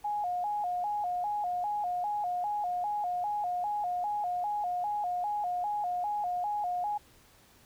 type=tone with vibrato; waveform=sine; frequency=771 Hz; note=G5; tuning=29 cents flat; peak=-29 dBFS; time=0.04-6.98 s; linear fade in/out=10 ms; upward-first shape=square; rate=2.5 Hz; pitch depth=130 cents each way; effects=pink hiss -60 dBFS RMS until 7.65 s